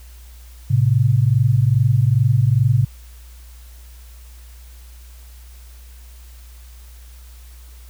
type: tone pair together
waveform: sine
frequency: 109.58 / 132 Hz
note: A2 / C3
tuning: -7 / +16 cents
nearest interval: minor third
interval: 323 cents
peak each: -15 dBFS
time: 0.7-2.85 s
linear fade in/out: 10 ms
effects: added 60 Hz sine -38 dBFS peak until 7.89 s + white hiss -50 dBFS RMS until 7.89 s